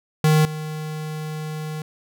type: tone with level steps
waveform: square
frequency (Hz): 154.7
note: D#3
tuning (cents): -10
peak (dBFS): -14 / -28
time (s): 0.24-1.82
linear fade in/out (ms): 2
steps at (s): 0.45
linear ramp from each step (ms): 2
effects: none